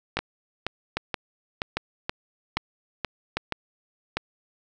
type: two click trains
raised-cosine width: 0.3 ms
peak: -10 / -9 dBFS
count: 8 / 6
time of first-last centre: 0.19-3.523 / 0.17-4.17 s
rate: 2.1 / 1.25 Hz
effects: none